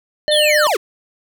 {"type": "harmonic tone", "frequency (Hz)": 603, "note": "D5", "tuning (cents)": 46, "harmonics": [1, 3, 5, 7], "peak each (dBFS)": [-14, -24, -28, -23], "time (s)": [0.28, 0.67], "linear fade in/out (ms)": 0}
{"type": "linear sweep", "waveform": "square", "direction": "down", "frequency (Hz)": [3683, 324.9], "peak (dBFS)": -15, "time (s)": [0.31, 0.77], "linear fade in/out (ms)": 10}
{"effects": []}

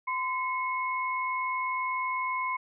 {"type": "tone pair together", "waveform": "sine", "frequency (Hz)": [1026, 2184], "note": ["C6", "C#7"], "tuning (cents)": [-34, -26], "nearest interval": "octave + minor second", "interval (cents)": 1308, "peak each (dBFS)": [-29, -33], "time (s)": [0.07, 2.57], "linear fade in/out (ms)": 10, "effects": []}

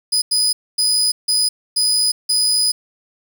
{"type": "tone bursts at uneven times", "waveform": "30% pulse", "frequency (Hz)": 4978, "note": "D#8", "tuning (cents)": 0, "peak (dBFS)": -11, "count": 6, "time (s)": [[0.12, 0.22], [0.31, 0.53], [0.78, 1.12], [1.28, 1.49], [1.76, 2.12], [2.29, 2.72]], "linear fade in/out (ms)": 10, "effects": ["8-bit"]}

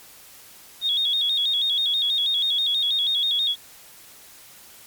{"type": "tone with vibrato", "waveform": "sine", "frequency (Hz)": 3520, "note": "A7", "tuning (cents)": 0, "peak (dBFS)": -19, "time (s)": [0.81, 3.56], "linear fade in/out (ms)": 50, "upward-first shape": "square", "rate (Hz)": 6.2, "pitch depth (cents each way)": 83, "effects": ["white hiss -47 dBFS RMS until 4.86 s", "MP3 96 kbps"]}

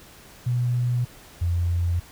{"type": "tone pair in turn", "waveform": "sine", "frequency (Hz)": [122.4, 86.55], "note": ["B2", "F2"], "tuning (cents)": [-15, -15], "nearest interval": "tritone", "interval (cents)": 600, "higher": "first", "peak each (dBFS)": -20, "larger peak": "neither", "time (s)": [[0.46, 1.05], [1.41, 2]], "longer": "neither", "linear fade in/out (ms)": 10, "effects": ["pink hiss -48 dBFS RMS until 2.11 s"]}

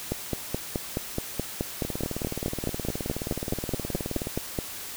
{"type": "two click trains", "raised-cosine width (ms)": 2, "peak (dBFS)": [-17, -13], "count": [47, 22], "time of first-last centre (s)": [[1.85, 4.271], [0.12, 4.588]], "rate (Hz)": [19, 4.7], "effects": ["white hiss -38 dBFS RMS until 4.96 s"]}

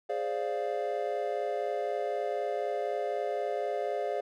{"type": "chord", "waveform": "triangle", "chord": "D half-diminished seventh", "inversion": "second", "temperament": "equal", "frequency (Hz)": [415.3, 523.3, 587.3, 698.5], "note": ["Ab4", "C5", "D5", "F5"], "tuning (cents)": [0, 0, 0, 0], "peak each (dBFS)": [-33, -34, -33, -33], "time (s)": [0.09, 4.21], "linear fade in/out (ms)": 10, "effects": []}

